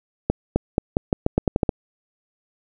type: accelerating click train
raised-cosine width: 2 ms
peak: -4 dBFS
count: 11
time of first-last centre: 0.3-1.692 s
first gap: 260 ms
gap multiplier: 0.85
effects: none